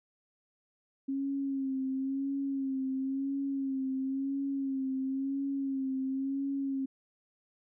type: tone with vibrato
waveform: sine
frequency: 270.2 Hz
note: C#4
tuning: 44 cents flat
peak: -30 dBFS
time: 1.08-6.86 s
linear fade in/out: 10 ms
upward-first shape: sine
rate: 0.97 Hz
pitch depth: 40 cents each way
effects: none